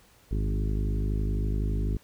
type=harmonic tone with a mistuned harmonic; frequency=51.91 Hz; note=G#1; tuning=in tune; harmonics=1 / 2 / 3 / 4 / 5 / 6 / 7 / 8; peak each=-26 / -32 / -36 / -38 / -40 / -42 / -43 / -44 dBFS; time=0.31-1.97 s; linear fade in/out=5 ms; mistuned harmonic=2; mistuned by=-40 cents; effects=pink hiss -59 dBFS RMS until 2.03 s